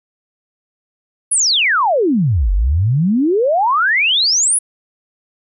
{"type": "exponential two-way sweep", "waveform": "sine", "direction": "down then up", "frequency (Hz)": [10820, 43.65, 10820], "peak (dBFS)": -11, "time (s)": [1.31, 4.59], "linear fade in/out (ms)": 10, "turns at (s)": 2.52, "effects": []}